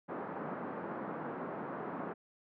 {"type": "band-pass noise", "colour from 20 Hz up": "pink", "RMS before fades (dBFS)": -41, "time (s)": [0.08, 2.14], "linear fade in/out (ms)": 20, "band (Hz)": [180, 1400], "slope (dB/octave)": 24, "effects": []}